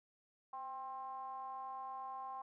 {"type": "ring-modulated tone", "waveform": "triangle", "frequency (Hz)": 135.6, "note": "C#3", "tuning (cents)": -38, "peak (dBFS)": -38, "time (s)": [0.53, 2.42], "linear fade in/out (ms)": 5, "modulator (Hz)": 925, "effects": []}